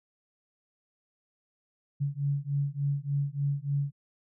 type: beating tone pair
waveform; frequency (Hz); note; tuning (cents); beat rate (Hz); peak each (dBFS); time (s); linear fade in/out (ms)
sine; 140 / 143.4; C#3 / D3; +18 / -41; 3.4; -30; 2-3.92; 20
effects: none